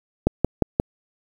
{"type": "click train", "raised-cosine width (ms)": 2, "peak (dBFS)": -3, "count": 4, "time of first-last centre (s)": [0.27, 0.799], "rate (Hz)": 5.67, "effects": ["7-bit"]}